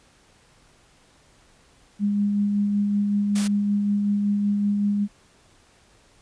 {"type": "tone with tremolo", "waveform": "sine", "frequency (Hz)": 204.1, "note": "G#3", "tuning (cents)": -30, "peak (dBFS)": -18, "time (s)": [1.99, 5.08], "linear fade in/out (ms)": 50, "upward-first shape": "sine", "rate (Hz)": 5.3, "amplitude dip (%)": 25}
{"type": "noise", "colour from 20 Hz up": "white", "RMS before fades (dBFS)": -31, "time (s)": [3.35, 3.48], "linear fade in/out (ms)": 10}
{"effects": ["pink hiss -57 dBFS RMS until 6.21 s", "resampled to 22050 Hz"]}